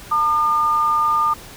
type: tone pair together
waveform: sine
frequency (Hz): 905 / 1208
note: A5 / D6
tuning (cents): +48 / +48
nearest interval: perfect fourth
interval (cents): 500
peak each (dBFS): -23 / -15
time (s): 0.11-1.34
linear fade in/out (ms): 10
effects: pink hiss -39 dBFS RMS until 1.56 s